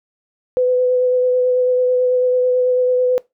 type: tone with vibrato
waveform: sine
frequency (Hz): 502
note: B4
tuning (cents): +28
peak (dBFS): -12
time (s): 0.57-3.18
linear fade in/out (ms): 0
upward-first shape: sine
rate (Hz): 9.1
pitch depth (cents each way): 13
effects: noise-tail reverb RT60 0.2 s tail -21 dB re dry